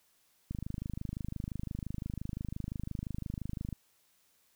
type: click train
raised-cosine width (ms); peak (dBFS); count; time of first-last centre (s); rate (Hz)
5; -25; 84; 0.51-3.727; 25.8
effects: white hiss -70 dBFS RMS until 4.55 s